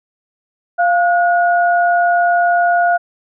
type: tone pair together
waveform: sine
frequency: 697.1 / 1450 Hz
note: F5 / F#6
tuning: -3 / -35 cents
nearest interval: octave + minor second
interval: 1268 cents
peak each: -11 / -17 dBFS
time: 0.78-2.98 s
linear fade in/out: 20 ms
effects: none